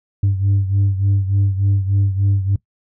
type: beating tone pair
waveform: sine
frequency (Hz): 98 / 101.4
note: G2 / G#2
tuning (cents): 0 / -41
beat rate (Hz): 3.4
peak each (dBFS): -13 / -18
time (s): 0.23-2.56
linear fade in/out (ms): 5
effects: noise-tail reverb RT60 0.1 s tail -21 dB re dry + tanh soft clip ceiling -10 dBFS